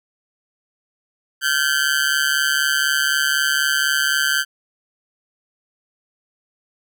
sawtooth tone with amplitude modulation, 1547 Hz, G6, 23 cents flat, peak -9 dBFS, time 1.41-4.45 s, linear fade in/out 50 ms, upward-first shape sine, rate 144 Hz, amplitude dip 90%, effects none

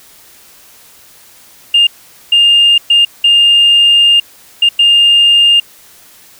sine tone bursts at uneven times, 2814 Hz, F7, 12 cents sharp, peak -3 dBFS, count 6, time 1.74-1.87 / 2.32-2.78 / 2.9-3.05 / 3.24-4.2 / 4.62-4.69 / 4.79-5.6 s, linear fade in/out 5 ms, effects tanh soft clip ceiling 0 dBFS + white hiss -41 dBFS RMS until 6.39 s

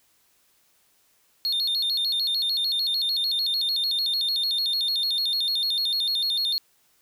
triangle tone with vibrato, 3951 Hz, B7, in tune, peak -21 dBFS, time 1.45-6.58 s, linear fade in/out 0 ms, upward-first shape square, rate 6.7 Hz, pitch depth 150 cents each way, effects white hiss -64 dBFS RMS until 7.01 s

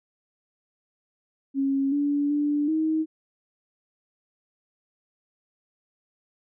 sine tone with pitch steps, 273.3 / 287.7 / 292.9 / 315.5 Hz, C#4 / D4 / D4 / D#4, -24 / -36 / -5 / +24 cents, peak -21 dBFS, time 1.54-3.06 s, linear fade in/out 50 ms, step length 380 ms, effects none

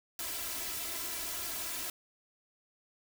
white noise with comb filter, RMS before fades -38 dBFS, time 0.19-1.9 s, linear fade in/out 2 ms, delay 3 ms, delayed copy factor +0.85, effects none

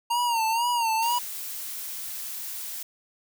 square tone with vibrato, 927 Hz, A#5, 10 cents flat, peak -23 dBFS, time 0.1-1.19 s, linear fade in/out 10 ms, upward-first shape sine, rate 2.1 Hz, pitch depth 84 cents each way
blue noise, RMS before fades -35 dBFS, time 1.02-2.83 s, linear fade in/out 5 ms
effects none

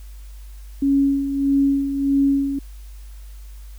sine tone with tremolo, 277.2 Hz, C#4, in tune, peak -13 dBFS, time 0.82-2.59 s, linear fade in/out 5 ms, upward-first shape sine, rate 1.6 Hz, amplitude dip 60%, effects added 50 Hz sine -35 dBFS peak until 3.78 s + white hiss -53 dBFS RMS until 3.78 s

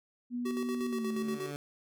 sine tone with pitch glide, 243.6 to 220.8 Hz, B3 to A3, -24 to +6 cents, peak -32 dBFS, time 0.3-1.39 s, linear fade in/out 50 ms, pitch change -170 cents, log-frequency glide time 0.88-1.06 s
square tone with tremolo, 379.3 Hz, F#4, 43 cents sharp, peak -35 dBFS, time 0.45-1.52 s, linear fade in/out 10 ms, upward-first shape square, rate 8.4 Hz, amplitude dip 55%
15% pulse tone with exponential growth, 144.5 Hz, D3, 28 cents flat, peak -30 dBFS, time 0.68-1.56 s, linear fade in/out 0 ms, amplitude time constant 190 ms
effects none

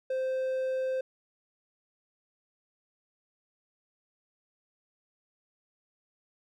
triangle tone, 521 Hz, C5, 7 cents flat, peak -26 dBFS, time 0.1-1.01 s, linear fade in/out 5 ms, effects none

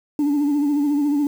sine tone with vibrato, 289.8 Hz, D4, 23 cents flat, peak -14 dBFS, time 0.19-1.27 s, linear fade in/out 2 ms, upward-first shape sine, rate 14 Hz, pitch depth 55 cents each way, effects tanh soft clip ceiling -15 dBFS + 7-bit

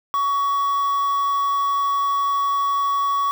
triangle tone with quantisation, 1122 Hz, C#6, 21 cents sharp, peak -16 dBFS, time 0.14-3.31 s, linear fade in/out 0 ms, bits 6, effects none

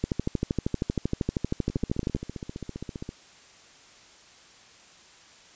two click trains, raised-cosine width 3 ms, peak -12 / -21 dBFS, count 28 / 22, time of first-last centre 0.04-2.149 / 1.7-3.091 s, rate 12.8 / 15.1 Hz, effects white hiss -53 dBFS RMS until 5.55 s + resampled to 16000 Hz

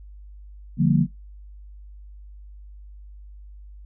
sine chord, G minor seventh, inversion second, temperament equal, 146.83 / 174.61 / 196 / 233.1 Hz, D3 / F3 / G3 / Bb3, 0 / 0 / 0 / 0 cents, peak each -19 / -20 / -25 / -22 dBFS, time 0.77-1.07 s, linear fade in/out 50 ms, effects noise-tail reverb RT60 0.2 s tail -23 dB re dry + added 50 Hz sine -40 dBFS peak until 3.85 s

